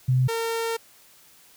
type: tone pair in turn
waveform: sine / sawtooth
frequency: 128.2 / 456.9 Hz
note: C3 / A#4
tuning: -35 / -35 cents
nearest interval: octave + minor seventh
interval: 2200 cents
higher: second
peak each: -17 / -21 dBFS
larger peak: first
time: 0.08-0.28 / 0.28-0.77 s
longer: second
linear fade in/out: 10 ms
effects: white hiss -54 dBFS RMS until 1.56 s